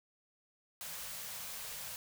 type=band-stop noise; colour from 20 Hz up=white; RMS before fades=-44 dBFS; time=0.81-1.96 s; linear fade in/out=0 ms; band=230 to 450 Hz; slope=96 dB/octave; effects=none